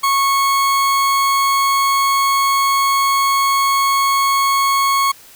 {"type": "tone", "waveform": "40% pulse", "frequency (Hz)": 1100, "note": "C#6", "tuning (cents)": -14, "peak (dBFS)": -12, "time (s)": [0.03, 5.12], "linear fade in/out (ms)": 10, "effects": ["white hiss -43 dBFS RMS until 5.35 s"]}